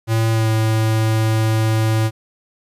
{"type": "tone with pitch glide", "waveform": "square", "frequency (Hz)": [112.6, 110.54], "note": ["A2", "A2"], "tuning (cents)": [40, 8], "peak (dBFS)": -15, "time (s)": [0.07, 2.11], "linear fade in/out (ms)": 50, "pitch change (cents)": -32, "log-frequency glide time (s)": [0.31, 0.5], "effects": ["resampled to 32000 Hz", "9-bit"]}